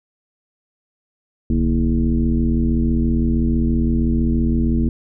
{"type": "tone with frequency modulation", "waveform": "sine", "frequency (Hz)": 146.83, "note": "D3", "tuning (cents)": 0, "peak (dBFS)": -14, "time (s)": [1.5, 4.89], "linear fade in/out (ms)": 2, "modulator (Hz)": 86.1, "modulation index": 1.8, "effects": []}